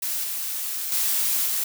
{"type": "noise with level steps", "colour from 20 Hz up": "blue", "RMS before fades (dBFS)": [-27, -29, -23, -25], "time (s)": [0.02, 1.64], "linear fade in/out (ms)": 5, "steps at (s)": [0.24, 0.92, 1.46], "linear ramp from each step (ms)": 2, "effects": []}